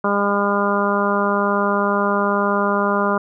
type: harmonic tone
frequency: 202.1 Hz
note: G#3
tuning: 47 cents flat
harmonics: 1 / 2 / 3 / 4 / 5 / 6 / 7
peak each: -22 / -23 / -23 / -28 / -23 / -23 / -25 dBFS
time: 0.04-3.18 s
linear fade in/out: 5 ms
effects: none